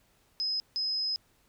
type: tone bursts at uneven times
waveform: sine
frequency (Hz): 5080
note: D#8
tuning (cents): +35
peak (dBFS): -28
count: 2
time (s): 0.4-0.6 / 0.76-1.16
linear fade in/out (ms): 0
effects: pink hiss -67 dBFS RMS until 1.48 s